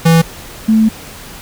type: tone pair in turn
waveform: square / sine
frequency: 164.81 / 220 Hz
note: E3 / A3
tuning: 0 / 0 cents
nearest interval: perfect fourth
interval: 500 cents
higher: second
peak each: -6 dBFS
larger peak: neither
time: 0.05-0.22 / 0.68-0.89 s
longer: second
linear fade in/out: 10 ms
effects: pink hiss -32 dBFS RMS until 1.41 s